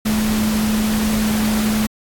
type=tone in noise; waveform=sine; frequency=215.6 Hz; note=A3; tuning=35 cents flat; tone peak=-16 dBFS; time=0.05-1.87 s; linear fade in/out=10 ms; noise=pink; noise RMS=-24 dBFS; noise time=0.05-1.87 s; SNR=+5 dB; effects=AAC 64 kbps